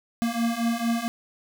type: beating tone pair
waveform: square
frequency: 230 / 234.4 Hz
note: A#3 / A#3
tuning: -23 / +10 cents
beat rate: 4.4 Hz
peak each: -28 / -26 dBFS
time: 0.22-1.08 s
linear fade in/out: 0 ms
effects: none